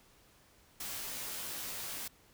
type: noise with comb filter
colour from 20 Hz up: white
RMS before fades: -41 dBFS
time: 0.8-2.08 s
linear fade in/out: 5 ms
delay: 16 ms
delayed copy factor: -0.95
effects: pink hiss -64 dBFS RMS until 2.33 s